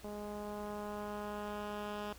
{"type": "tone with low-pass filter sweep", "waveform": "10% pulse", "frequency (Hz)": 207.7, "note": "G#3", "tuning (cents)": 0, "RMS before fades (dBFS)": -42, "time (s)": [0.04, 2.13], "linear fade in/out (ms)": 5, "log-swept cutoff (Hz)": [650, 3700], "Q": 0.75, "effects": ["added 60 Hz sine -57 dBFS peak until 2.18 s", "pink hiss -57 dBFS RMS until 2.18 s"]}